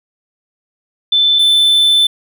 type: tone pair in turn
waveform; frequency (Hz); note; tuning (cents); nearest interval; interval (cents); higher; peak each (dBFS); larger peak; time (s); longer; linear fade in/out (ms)
sine / triangle; 3526 / 3526; A7 / A7; +3 / +3; unison; 0; neither; -8 / -6; second; 1.12-1.39 / 1.39-2.07; second; 5
effects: none